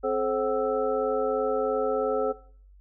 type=tone cluster; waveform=sine; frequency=262.8 / 429 / 532 / 753 / 1318 Hz; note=C4 / A4 / C5 / F#5 / E6; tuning=+8 / -44 / +29 / +30 / -1 cents; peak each=-35 / -27 / -27 / -33 / -34 dBFS; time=0.03-2.33 s; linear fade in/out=20 ms; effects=noise-tail reverb RT60 0.5 s tail -18 dB re dry + added 48 Hz sine -50 dBFS peak until 2.8 s